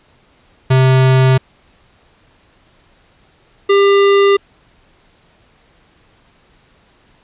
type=tone pair in turn; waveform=square; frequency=130.81 / 398.6 Hz; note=C3 / G4; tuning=0 / +29 cents; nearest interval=octave + perfect fifth; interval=1929 cents; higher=second; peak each=-8 dBFS; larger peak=neither; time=0.7-1.38 / 3.69-4.37 s; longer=neither; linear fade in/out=10 ms; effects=pink hiss -52 dBFS RMS until 7.23 s + resampled to 8000 Hz